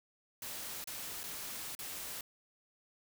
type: noise with dropouts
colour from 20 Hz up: white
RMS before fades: -43 dBFS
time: 0.42-2.21 s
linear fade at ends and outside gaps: 2 ms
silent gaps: 0.842-0.873 / 1.233-1.238 / 1.751-1.79 s
effects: none